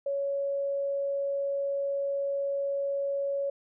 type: tone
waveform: sine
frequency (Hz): 558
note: C#5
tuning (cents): +11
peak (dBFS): -27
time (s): 0.06-3.5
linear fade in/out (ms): 5
effects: none